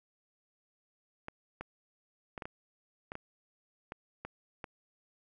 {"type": "clicks", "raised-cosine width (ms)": 0.5, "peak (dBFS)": -25, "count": 10, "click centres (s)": [1.284, 1.61, 2.378, 2.422, 2.455, 3.119, 3.154, 3.921, 4.25, 4.642], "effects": []}